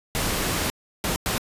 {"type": "noise bursts at uneven times", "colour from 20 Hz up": "pink", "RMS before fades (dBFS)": -25, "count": 3, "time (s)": [[0.15, 0.7], [1.04, 1.16], [1.26, 1.38]], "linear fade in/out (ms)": 0, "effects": ["resampled to 32000 Hz"]}